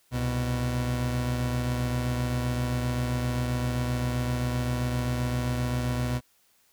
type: tone pair together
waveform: 30% pulse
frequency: 65.4 / 123.16 Hz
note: C2 / B2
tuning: 0 / -4 cents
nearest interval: major seventh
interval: 1096 cents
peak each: -30 / -24 dBFS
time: 0.11-6.21 s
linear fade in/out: 50 ms
effects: white hiss -65 dBFS RMS until 6.72 s